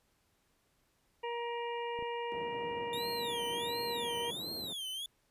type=harmonic tone; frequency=472.3 Hz; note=A#4; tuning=23 cents sharp; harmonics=1 / 2 / 4 / 5 / 6; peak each=-38 / -39 / -48 / -49 / -48 dBFS; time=1.23-4.31 s; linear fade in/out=10 ms
type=clicks; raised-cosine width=2 ms; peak=-35 dBFS; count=2; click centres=1.99 / 2.025 s
type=band-pass noise; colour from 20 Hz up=pink; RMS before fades=-48 dBFS; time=2.32-4.73 s; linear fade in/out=0 ms; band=190 to 540 Hz; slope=12 dB/octave
type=tone with vibrato; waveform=45% pulse; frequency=3577 Hz; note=A7; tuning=28 cents sharp; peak=-38 dBFS; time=2.93-5.06 s; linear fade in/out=2 ms; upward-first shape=sine; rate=1.4 Hz; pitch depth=290 cents each way
effects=pink hiss -74 dBFS RMS until 5.3 s + resampled to 32000 Hz